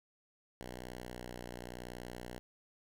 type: tone with pitch glide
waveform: 5% pulse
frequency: 61.8 to 60.77 Hz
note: B1 to B1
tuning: +2 to -27 cents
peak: -33 dBFS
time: 0.61-2.39 s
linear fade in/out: 0 ms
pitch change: -29 cents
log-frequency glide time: 0.82-1.37 s
effects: none